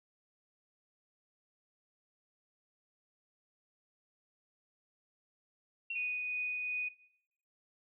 sine tone with exponential decay, 2730 Hz, F7, 40 cents flat, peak -34 dBFS, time 5.9-6.36 s, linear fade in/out 5 ms, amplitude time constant 100 ms
sine tone with tremolo, 2483 Hz, D#7, 4 cents flat, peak -33 dBFS, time 5.95-6.89 s, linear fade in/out 10 ms, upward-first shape triangle, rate 2.7 Hz, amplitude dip 25%
effects noise-tail reverb RT60 0.7 s tail -18 dB re dry

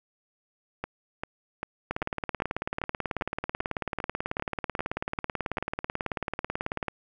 two click trains, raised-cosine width 0.5 ms, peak -14 / -16 dBFS, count 92 / 13, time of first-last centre 1.91-6.883 / 0.84-5.583 s, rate 18.3 / 2.53 Hz, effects none

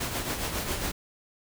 pink noise with tremolo, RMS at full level -29 dBFS, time 0-0.92 s, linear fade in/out 10 ms, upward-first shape triangle, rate 7.3 Hz, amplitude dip 55%, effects none

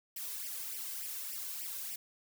blue noise with flanger, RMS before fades -41 dBFS, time 0.16-1.96 s, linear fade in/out 5 ms, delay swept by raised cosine 0.37 to 1.97 ms, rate 3.4 Hz, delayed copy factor +1, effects none

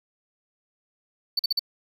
triangle tone bursts, 4507 Hz, C#8, 28 cents sharp, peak -19 dBFS, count 4, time 1.37-1.594 s, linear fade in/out 5 ms, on 23 ms, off 44 ms, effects none

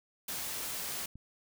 white noise, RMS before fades -38 dBFS, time 0.28-1.06 s, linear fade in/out 5 ms
click, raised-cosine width 5 ms, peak -36 dBFS, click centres 1.156 s
effects none

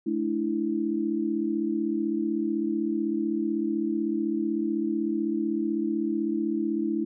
sine chord, A suspended fourth, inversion none, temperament equal with one note detuned, 215.6 / 293.7 / 329.6 Hz, A3 / D4 / E4, -35 / 0 / 0 cents, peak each -30 / -30 / -27 dBFS, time 0.06-7.05 s, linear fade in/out 10 ms, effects none

